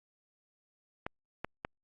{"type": "clicks", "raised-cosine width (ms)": 0.5, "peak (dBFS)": -20, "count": 3, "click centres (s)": [1.065, 1.446, 1.649], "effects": ["Opus 48 kbps"]}